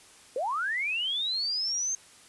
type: linear sweep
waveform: sine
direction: up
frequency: 466.2 to 6400 Hz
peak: -27 dBFS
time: 0.36-1.95 s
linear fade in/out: 2 ms
effects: white hiss -54 dBFS RMS until 2.28 s + resampled to 24000 Hz